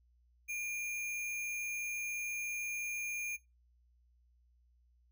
sine tone with sample-and-hold, 2403 Hz, D7, 39 cents sharp, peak -36 dBFS, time 0.48-3.37 s, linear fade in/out 20 ms, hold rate 8820 Hz, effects noise-tail reverb RT60 0.2 s tail -17 dB re dry + added 60 Hz sine -66 dBFS peak until 5.11 s

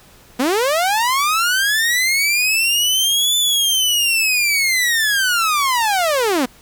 sawtooth linear two-way sweep, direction up then down, 233.1 to 3520 to 233.1 Hz, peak -11 dBFS, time 0.39-6.46 s, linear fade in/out 10 ms, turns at 3.37 s, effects pink hiss -47 dBFS RMS until 6.61 s

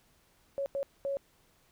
sine tone bursts at uneven times, 554.4 Hz, C#5, in tune, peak -30 dBFS, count 3, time 0.58-0.66 / 0.75-0.83 / 1.05-1.17 s, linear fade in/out 0 ms, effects pink hiss -67 dBFS RMS until 1.71 s

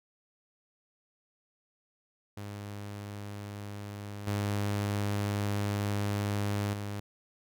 sawtooth tone with level steps, 102.2 Hz, G#2, 27 cents flat, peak -35 / -25 / -31 dBFS, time 2.37-7 s, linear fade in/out 5 ms, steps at 4.27 / 6.73 s, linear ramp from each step 5 ms, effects none

